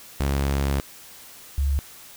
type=tone pair in turn; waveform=sawtooth / sine; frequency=69.3 / 69.86 Hz; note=C#2 / C#2; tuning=0 / +14 cents; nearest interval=unison; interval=14 cents; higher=second; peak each=-17 / -19 dBFS; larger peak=first; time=0.2-0.8 / 1.58-1.79 s; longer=first; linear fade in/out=0 ms; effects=white hiss -45 dBFS RMS until 2.16 s